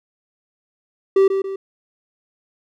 triangle tone with echo, 388.1 Hz, G4, 17 cents flat, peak -8 dBFS, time 1.16-1.28 s, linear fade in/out 5 ms, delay 140 ms, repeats 2, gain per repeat -7 dB, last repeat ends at 1.56 s, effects none

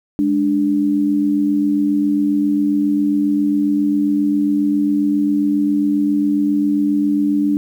sine tone pair together, 206.3 / 293.7 Hz, G#3 / D4, -11 / 0 cents, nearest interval tritone, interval 611 cents, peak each -20 / -14 dBFS, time 0.19-7.57 s, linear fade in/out 0 ms, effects 8-bit

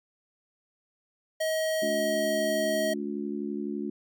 square tone, 634 Hz, D#5, 32 cents sharp, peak -26 dBFS, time 1.4-2.94 s, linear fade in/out 10 ms
harmonic tone, 71.9 Hz, D2, 36 cents flat, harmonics 3 / 4 / 5, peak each -33 / -34 / -35 dBFS, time 1.82-3.9 s, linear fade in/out 5 ms
effects MP3 96 kbps

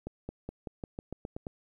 accelerating click train, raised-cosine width 2 ms, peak -24 dBFS, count 10, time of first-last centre 0.07-1.468 s, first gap 220 ms, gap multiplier 0.91, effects 11-bit

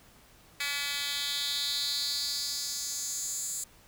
10% pulse tone with high-pass filter sweep, 285.1 Hz, C#4, 49 cents sharp, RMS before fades -33 dBFS, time 0.6-3.64 s, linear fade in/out 5 ms, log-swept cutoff 2500 to 7800 Hz, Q 3.5, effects pink hiss -58 dBFS RMS until 3.87 s

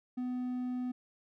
triangle tone, 250 Hz, B3, 21 cents sharp, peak -31 dBFS, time 0.17-0.92 s, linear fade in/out 10 ms, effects none

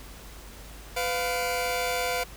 sawtooth tone cluster, 502 / 703 / 2319 Hz, B4 / F5 / D7, +28 / +11 / -22 cents, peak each -26 / -26 / -30 dBFS, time 0.96-2.24 s, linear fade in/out 10 ms, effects added 50 Hz sine -45 dBFS peak until 2.36 s + pink hiss -47 dBFS RMS until 2.36 s

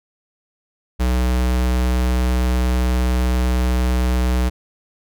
square tone, 62.2 Hz, B1, 13 cents sharp, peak -16 dBFS, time 0.99-4.5 s, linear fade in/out 20 ms, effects none

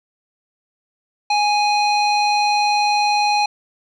square tone with low-pass filter, 830 Hz, G#5, 1 cent flat, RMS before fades -17 dBFS, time 1.3-3.46 s, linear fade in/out 5 ms, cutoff 4300 Hz, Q 2, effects none

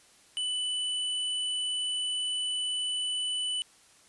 sine tone with hard clipping, 2987 Hz, F#7, 16 cents sharp, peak -30 dBFS, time 0.37-3.62 s, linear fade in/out 0 ms, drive 14 dB, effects white hiss -59 dBFS RMS until 4.08 s + resampled to 24000 Hz

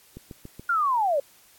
click train, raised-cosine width 3 ms, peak -26 dBFS, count 4, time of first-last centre 0.17-0.596 s, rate 7.05 Hz
sine linear sweep, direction down, 1433 to 534 Hz, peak -20 dBFS, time 0.69-1.2 s, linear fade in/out 5 ms
effects white hiss -56 dBFS RMS until 1.58 s + AAC 64 kbps

